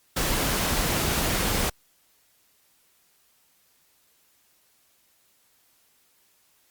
pink noise, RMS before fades -25 dBFS, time 0.16-1.7 s, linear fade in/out 10 ms, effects white hiss -64 dBFS RMS until 6.7 s + Opus 48 kbps

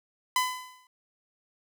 sawtooth tone with exponential decay, 1009 Hz, B5, 37 cents sharp, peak -17 dBFS, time 0.36-0.87 s, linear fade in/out 2 ms, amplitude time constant 110 ms, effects none

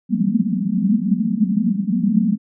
pink band-pass noise, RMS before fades -18 dBFS, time 0.09-2.38 s, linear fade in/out 50 ms, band 180 to 240 Hz, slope 96 dB/octave, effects none

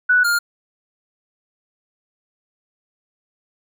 sine / square tone pair in turn, 1480 / 1408.9 Hz, F#6 / F6, 0 / +15 cents, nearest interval minor second, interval 85 cents, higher first, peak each -11 / -16 dBFS, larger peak first, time 0.09-0.24 / 0.24-0.39 s, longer neither, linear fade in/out 10 ms, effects none

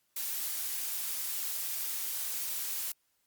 blue noise, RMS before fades -35 dBFS, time 0.16-2.92 s, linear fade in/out 5 ms, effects white hiss -75 dBFS RMS until 3.26 s + Opus 48 kbps

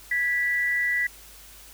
sine tone pair together, 1661.2 / 1962.4 Hz, G#6 / B6, 0 / -12 cents, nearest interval minor third, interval 288 cents, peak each -31 / -22 dBFS, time 0.11-1.07 s, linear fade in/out 5 ms, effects added 50 Hz sine -52 dBFS peak until 1.73 s + white hiss -48 dBFS RMS until 1.73 s

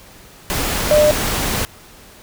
sine tone in noise, 601 Hz, D5, 40 cents sharp, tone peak -9 dBFS, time 0.91-1.11 s, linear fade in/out 0 ms, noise pink, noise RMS -20 dBFS, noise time 0.5-1.65 s, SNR +8 dB, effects pink hiss -43 dBFS RMS until 2.22 s

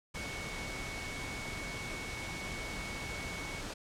sine tone in noise, 2217 Hz, C#7, in tune, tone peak -43 dBFS, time 0.15-3.61 s, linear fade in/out 10 ms, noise pink, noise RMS -41 dBFS, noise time 0.14-3.74 s, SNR -5 dB, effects low-pass 8000 Hz 12 dB/octave

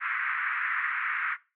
white band-pass noise, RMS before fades -30 dBFS, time 0-1.37 s, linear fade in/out 50 ms, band 1200 to 2100 Hz, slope 48 dB/octave, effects noise-tail reverb RT60 0.3 s tail -19 dB re dry

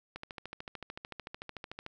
click train, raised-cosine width 0.3 ms, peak -25 dBFS, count 24, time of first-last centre 0.16-1.864 s, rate 13.5 Hz, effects none

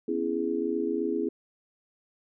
sine chord, C# minor seventh, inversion third, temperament just, 249.5 / 277.2 / 332.6 / 415.8 Hz, B3 / C#4 / E4 / G#4, +18 / 0 / +16 / +2 cents, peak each -33 / -34 / -30 / -30 dBFS, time 0.08-1.29 s, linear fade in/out 5 ms, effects none

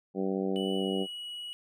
harmonic tone, 96 Hz, G2, 36 cents flat, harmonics 2 / 3 / 4 / 5 / 6 / 7 / 8, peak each -32 / -35 / -33 / -36 / -42 / -44 / -44 dBFS, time 0.14-1.07 s, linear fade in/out 50 ms
triangle tone with pitch glide, 2960 to 2921 Hz, F#7 to F#7, 0 to -23 cents, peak -36 dBFS, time 0.56-1.53 s, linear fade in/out 0 ms, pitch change -23 cents, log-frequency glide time 0.77-0.83 s
effects none

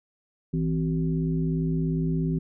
harmonic tone with a mistuned harmonic, 54.1 Hz, A1, 29 cents flat, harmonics 1 / 3 / 5 / 7, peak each -34 / -24 / -30 / -35 dBFS, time 0.53-2.39 s, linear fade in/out 10 ms, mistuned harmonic 5, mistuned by -72 cents, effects none

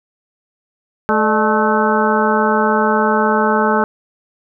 harmonic tone with a mistuned harmonic, 216.6 Hz, A3, 27 cents flat, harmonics 1 / 2 / 3 / 4 / 5 / 6 / 7, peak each -18 / -18 / -21 / -18 / -22 / -20 / -21 dBFS, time 1.09-3.84 s, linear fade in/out 0 ms, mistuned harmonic 3, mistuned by -120 cents, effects none

